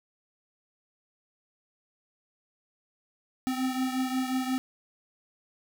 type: beating tone pair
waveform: square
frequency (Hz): 257.4 / 263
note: C4 / C4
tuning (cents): -28 / +9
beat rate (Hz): 5.6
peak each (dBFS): -29 / -34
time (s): 3.47-4.58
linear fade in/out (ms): 0
effects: none